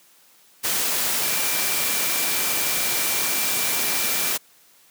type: tone in noise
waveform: sine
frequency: 2349 Hz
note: D7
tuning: in tune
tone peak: -32 dBFS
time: 1.22-4.33 s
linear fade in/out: 20 ms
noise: white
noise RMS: -23 dBFS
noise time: 0.63-4.38 s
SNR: -12 dB
effects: white hiss -55 dBFS RMS until 4.9 s + high-pass 150 Hz 12 dB/octave